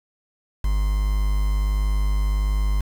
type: tone with quantisation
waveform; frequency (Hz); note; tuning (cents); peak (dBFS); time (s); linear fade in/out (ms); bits
triangle; 50.7; G#1; -41; -16; 0.64-2.81; 5; 6
effects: none